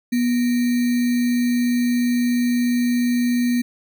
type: tone with sample-and-hold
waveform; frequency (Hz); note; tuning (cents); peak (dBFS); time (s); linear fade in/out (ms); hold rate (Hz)
sine; 243; B3; -28; -16; 0.12-3.62; 10; 2100
effects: none